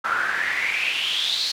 pink noise with band-pass filter sweep, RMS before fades -24 dBFS, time 0.04-1.52 s, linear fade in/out 10 ms, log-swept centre 1300 to 4400 Hz, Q 7.5, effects none

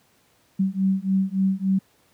sine beating tone pair, 190 / 193.5 Hz, F#3 / G3, +46 / -22 cents, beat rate 3.5 Hz, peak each -22 dBFS, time 0.59-1.79 s, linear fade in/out 10 ms, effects pink hiss -61 dBFS RMS until 2.13 s + high-pass 100 Hz 12 dB/octave

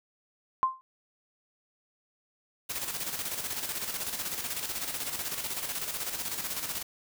sine tone with exponential decay, 1046.5 Hz, C6, in tune, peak -18 dBFS, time 0.63-0.81 s, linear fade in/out 0 ms, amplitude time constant 39 ms
white noise with tremolo, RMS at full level -33 dBFS, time 2.69-6.83 s, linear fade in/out 10 ms, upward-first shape square, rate 16 Hz, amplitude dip 50%
effects none

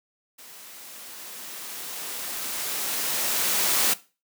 white noise with level ramp, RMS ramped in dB -46 to -21 dBFS, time 0.38-3.94 s, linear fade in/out 10 ms, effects noise-tail reverb RT60 0.3 s tail -17 dB re dry + high-pass 200 Hz 12 dB/octave

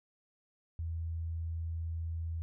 sine tone, 82.41 Hz, E2, in tune, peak -34 dBFS, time 0.79-2.42 s, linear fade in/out 0 ms, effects none

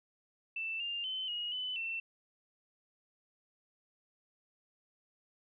sine tone with pitch steps, 2660 / 2801 / 3057 / 2886 / 3010 / 2688 Hz, E7 / F7 / G7 / F#7 / F#7 / E7, +15 / +4 / -44 / -44 / +29 / +33 cents, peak -35 dBFS, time 0.56-2 s, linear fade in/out 5 ms, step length 240 ms, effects none

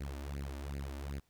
sawtooth tone with flanger, 69.8 Hz, C#2, 13 cents sharp, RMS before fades -41 dBFS, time 0-1.2 s, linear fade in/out 10 ms, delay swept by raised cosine 0.43 to 3.43 ms, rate 2.6 Hz, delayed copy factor +0.95, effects pink hiss -75 dBFS RMS until 1.29 s

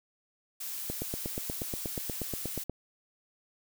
blue noise, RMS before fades -38 dBFS, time 0.6-2.64 s, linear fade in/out 10 ms
click train, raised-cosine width 2 ms, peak -21 dBFS, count 16, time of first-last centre 0.9-2.696 s, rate 8.35 Hz
effects none

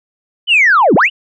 sine linear two-way sweep, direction down then up, 3069 to 148.9 to 3069 Hz, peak -5 dBFS, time 0.47-1.1 s, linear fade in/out 50 ms, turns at 0.95 s, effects tanh soft clip ceiling -2 dBFS

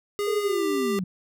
square tone with pitch glide, 409.9 to 395.3 Hz, G#4 to G4, -23 to +15 cents, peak -25 dBFS, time 0.19-0.99 s, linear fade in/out 0 ms, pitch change -62 cents, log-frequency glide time 0.46-0.63 s
sine linear sweep, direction down, 466.2 to 174.61 Hz, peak -26 dBFS, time 0.27-1.04 s, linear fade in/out 5 ms
effects none

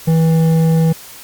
sine tone with hard clipping, 162.4 Hz, E3, 26 cents flat, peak -11 dBFS, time 0.07-0.93 s, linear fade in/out 10 ms, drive 8 dB, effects white hiss -36 dBFS RMS until 1.23 s + Opus 48 kbps

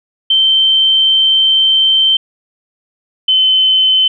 sine tone pair in turn, 3112 / 3059 Hz, G7 / G7, -13 / -43 cents, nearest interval unison, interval 30 cents, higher first, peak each -7 dBFS, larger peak neither, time 0.3-2.17 / 3.28-4.08 s, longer first, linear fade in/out 5 ms, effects none

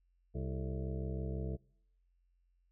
harmonic tone with a mistuned harmonic, 66.1 Hz, C2, 18 cents sharp, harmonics 1 / 2 / 3 / 5 / 6 / 7 / 8 / 9 / 10, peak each -39 / -40 / -45 / -48 / -55 / -46 / -58 / -55 / -54 dBFS, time 0.34-1.57 s, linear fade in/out 20 ms, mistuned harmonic 7, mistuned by -87 cents, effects noise-tail reverb RT60 0.7 s tail -26 dB re dry + added 44 Hz sine -70 dBFS peak until 2.71 s

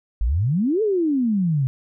sine exponential two-way sweep, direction up then down, 48.41 to 451.1 to 127 Hz, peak -17 dBFS, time 0.21-1.67 s, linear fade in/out 0 ms, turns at 0.82 s, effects none

